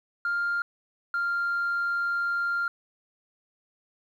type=tone pair in turn; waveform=sine; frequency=1400 / 1394 Hz; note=F6 / F6; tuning=+4 / -4 cents; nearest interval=unison; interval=8 cents; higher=first; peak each=-23 / -23 dBFS; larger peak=neither; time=0.25-0.62 / 1.14-2.68 s; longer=second; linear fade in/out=2 ms; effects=tanh soft clip ceiling -22 dBFS + 10-bit